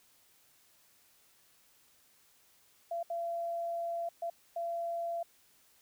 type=tone bursts at uneven times; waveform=sine; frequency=680 Hz; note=F5; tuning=46 cents flat; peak=-33 dBFS; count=4; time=2.91-3.03 / 3.1-4.09 / 4.22-4.3 / 4.56-5.23 s; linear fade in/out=5 ms; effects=white hiss -66 dBFS RMS until 5.81 s